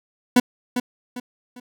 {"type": "tone with echo", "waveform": "40% pulse", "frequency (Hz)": 246.9, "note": "B3", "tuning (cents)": 0, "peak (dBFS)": -10, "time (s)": [0.36, 0.4], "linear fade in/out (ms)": 5, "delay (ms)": 400, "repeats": 3, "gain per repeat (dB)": -9, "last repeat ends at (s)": 1.6, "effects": []}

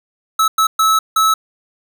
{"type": "tone bursts at uneven times", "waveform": "square", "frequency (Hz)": 1300, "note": "E6", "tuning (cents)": -24, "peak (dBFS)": -11, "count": 4, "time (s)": [[0.39, 0.48], [0.58, 0.67], [0.79, 0.99], [1.16, 1.34]], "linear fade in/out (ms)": 5, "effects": []}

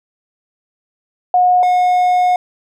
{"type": "tone pair in turn", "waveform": ["sine", "triangle"], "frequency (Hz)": [724, 724], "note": ["F#5", "F#5"], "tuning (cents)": [-38, -38], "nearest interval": "unison", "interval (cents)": 0, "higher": "neither", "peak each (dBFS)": -8, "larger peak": "neither", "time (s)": [[1.34, 1.63], [1.63, 2.36]], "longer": "second", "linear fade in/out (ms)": 2, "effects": []}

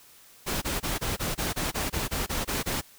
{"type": "noise bursts", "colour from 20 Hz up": "pink", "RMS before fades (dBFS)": -29, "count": 13, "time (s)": [0.46, 2.816], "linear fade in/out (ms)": 20, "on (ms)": 160, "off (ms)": 23, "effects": ["white hiss -54 dBFS RMS until 2.98 s"]}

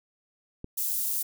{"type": "click", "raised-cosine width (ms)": 3, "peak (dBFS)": -24, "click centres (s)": 0.644}
{"type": "high-pass noise", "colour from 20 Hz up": "white", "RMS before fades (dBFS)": -29, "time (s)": [0.77, 1.23], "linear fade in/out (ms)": 10, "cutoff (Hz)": 9600, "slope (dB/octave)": 12}
{"effects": []}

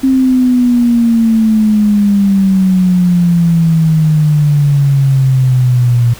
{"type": "exponential sweep", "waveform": "sine", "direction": "down", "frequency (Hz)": [266.7, 118], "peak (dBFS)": -6, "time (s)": [0.03, 6.14], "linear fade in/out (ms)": 10, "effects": ["added 50 Hz sine -37 dBFS peak until 6.19 s", "pink hiss -33 dBFS RMS until 6.19 s"]}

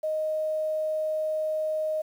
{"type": "tone with quantisation", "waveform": "sine", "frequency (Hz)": 622.3, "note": "D#5", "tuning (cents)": 0, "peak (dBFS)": -25, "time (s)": [0.03, 2.02], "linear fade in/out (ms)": 10, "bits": 9, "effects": []}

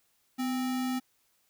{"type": "tone with sample-and-hold", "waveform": "sine", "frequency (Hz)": 253.1, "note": "B3", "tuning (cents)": 43, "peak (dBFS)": -28, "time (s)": [0.38, 1], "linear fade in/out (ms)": 20, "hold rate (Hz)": 1050, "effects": ["white hiss -71 dBFS RMS until 1.49 s"]}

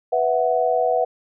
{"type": "chord", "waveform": "sine", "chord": "B suspended fourth", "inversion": "none", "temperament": "equal", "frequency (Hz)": [493.9, 659.3, 740], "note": ["B4", "E5", "F#5"], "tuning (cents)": [0, 0, 0], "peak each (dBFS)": -21, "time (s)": [0.12, 1.05], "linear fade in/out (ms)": 10, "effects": []}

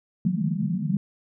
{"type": "band-pass noise", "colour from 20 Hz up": "pink", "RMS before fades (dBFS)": -25, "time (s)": [0.25, 0.97], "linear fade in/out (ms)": 2, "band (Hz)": [150, 220], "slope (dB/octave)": 96, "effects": []}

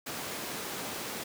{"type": "high-pass noise", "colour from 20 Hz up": "pink", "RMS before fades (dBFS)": -38, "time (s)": [0.06, 1.24], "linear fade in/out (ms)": 10, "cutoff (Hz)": 200, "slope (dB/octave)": 12, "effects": []}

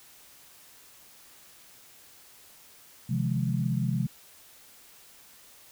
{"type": "chord", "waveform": "sine", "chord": "F minor seventh", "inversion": "second", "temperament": "just", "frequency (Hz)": [130.96, 157.15, 174.61, 209.5], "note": ["C3", "Eb3", "F3", "Ab3"], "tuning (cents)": [2, 18, 0, 15], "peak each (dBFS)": [-28, -33, -31, -32], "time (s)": [3.09, 4.07], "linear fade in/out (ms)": 10, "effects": ["white hiss -54 dBFS RMS until 5.71 s"]}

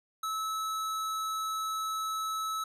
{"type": "tone", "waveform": "square", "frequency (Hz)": 1300, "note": "E6", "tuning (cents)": -24, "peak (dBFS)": -32, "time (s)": [0.23, 2.64], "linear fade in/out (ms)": 5, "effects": ["resampled to 32000 Hz"]}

